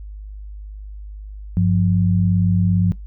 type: tone pair together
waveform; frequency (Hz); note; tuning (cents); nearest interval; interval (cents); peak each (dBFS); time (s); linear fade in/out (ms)
sine; 99 / 176.61; G2 / F3; +18 / +20; minor seventh; 1002; -16; 1.57-2.92; 0
effects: noise-tail reverb RT60 0.2 s tail -22 dB re dry + added 51 Hz sine -31 dBFS peak until 3.06 s